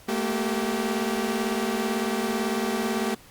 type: tone cluster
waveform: sawtooth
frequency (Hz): 215.6 / 233.6 / 386.1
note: A3 / A#3 / G4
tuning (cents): -35 / +4 / -26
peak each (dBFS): -25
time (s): 0.08-3.15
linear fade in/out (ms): 10
effects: pink hiss -51 dBFS RMS until 3.3 s + Opus 48 kbps